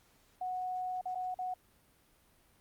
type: tone with dropouts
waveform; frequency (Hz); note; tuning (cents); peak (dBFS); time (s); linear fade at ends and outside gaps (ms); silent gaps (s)
sine; 736; F#5; -9; -34; 0.41-1.54; 5; 1.013-1.055 / 1.148-1.154 / 1.344-1.388
effects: pink hiss -67 dBFS RMS until 2.6 s + Opus 48 kbps